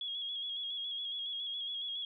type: tone with vibrato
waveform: sine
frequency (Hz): 3322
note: G#7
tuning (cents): 0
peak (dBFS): -36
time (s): 0.01-2.05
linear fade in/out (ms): 2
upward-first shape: square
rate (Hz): 7.2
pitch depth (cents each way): 31
effects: none